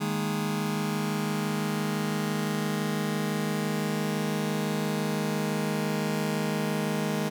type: chord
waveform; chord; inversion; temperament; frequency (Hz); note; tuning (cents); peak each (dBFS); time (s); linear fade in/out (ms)
sawtooth; D# suspended fourth; none; just; 155.56 / 207.4 / 233.3; D#3 / G#3 / A#3; 0 / -2 / +2; -27 / -25 / -31; 0-7.3; 20
effects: none